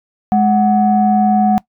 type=tone pair together; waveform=sine; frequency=210 / 741 Hz; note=G#3 / F#5; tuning=+19 / +2 cents; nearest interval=octave + minor seventh; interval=2183 cents; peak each=-11 dBFS; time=0.32-1.58 s; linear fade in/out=0 ms; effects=noise-tail reverb RT60 0.1 s tail -21 dB re dry + tanh soft clip ceiling -2 dBFS